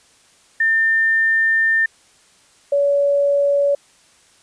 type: tone pair in turn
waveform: sine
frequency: 1800 / 567 Hz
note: A6 / C#5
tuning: +39 / +39 cents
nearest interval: octave + minor sixth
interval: 2000 cents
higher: first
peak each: -13 dBFS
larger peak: neither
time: 0.6-1.86 / 2.72-3.75 s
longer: first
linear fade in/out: 5 ms
effects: white hiss -53 dBFS RMS until 4.42 s + resampled to 22050 Hz